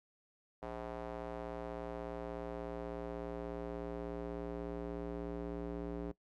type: tone with band-pass filter sweep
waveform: square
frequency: 58.27 Hz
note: A#1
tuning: in tune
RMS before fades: -42 dBFS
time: 0.62-6.12 s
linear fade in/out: 10 ms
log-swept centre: 660 to 350 Hz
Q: 1.4
effects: noise-tail reverb RT60 0.1 s tail -20 dB re dry + MP3 96 kbps